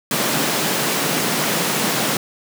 pink high-pass noise, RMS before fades -20 dBFS, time 0.11-2.17 s, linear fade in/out 2 ms, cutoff 140 Hz, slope 48 dB/octave, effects none

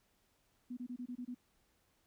sine tone bursts, 246.6 Hz, B3, 2 cents flat, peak -40 dBFS, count 7, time 0.7-1.347 s, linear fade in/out 10 ms, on 71 ms, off 25 ms, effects pink hiss -75 dBFS RMS until 2.06 s

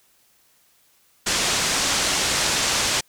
white low-pass noise, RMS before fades -22 dBFS, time 1.26-3.01 s, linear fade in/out 10 ms, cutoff 7700 Hz, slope 24 dB/octave, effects white hiss -60 dBFS RMS until 3.08 s

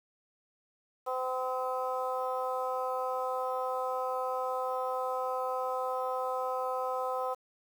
harmonic tone, 256.4 Hz, C4, 35 cents flat, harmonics 2 / 3 / 4 / 5, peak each -34 / -36 / -37 / -38 dBFS, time 1.06-7.35 s, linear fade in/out 20 ms, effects 9-bit

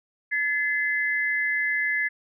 sine tone pair together, 1718 / 2045 Hz, A6 / C7, -42 / -40 cents, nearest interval minor third, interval 302 cents, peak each -25 dBFS, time 0.31-2.09 s, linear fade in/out 20 ms, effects none

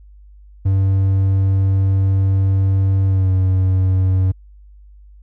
triangle tone with pitch glide, 96.5 to 93.7 Hz, G2 to F#2, -27 to +22 cents, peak -10 dBFS, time 0.65-4.32 s, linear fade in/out 10 ms, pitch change -51 cents, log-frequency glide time 3.06-3.3 s, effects added 50 Hz sine -40 dBFS peak until 5.22 s

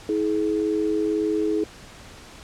sine tone pair together, 321.5 / 423.3 Hz, E4 / G#4, -43 / +33 cents, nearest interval perfect fourth, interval 476 cents, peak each -23 dBFS, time 0.09-1.64 s, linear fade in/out 2 ms, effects pink hiss -44 dBFS RMS until 2.43 s + low-pass 8000 Hz 12 dB/octave

